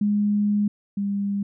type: tone pair in turn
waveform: sine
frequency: 206.6 / 200.6 Hz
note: G#3 / G3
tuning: -9 / +40 cents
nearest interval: minor second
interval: 51 cents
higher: first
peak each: -18 / -22 dBFS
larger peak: first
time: 0.01-0.68 / 0.97-1.43 s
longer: first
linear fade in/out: 5 ms
effects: none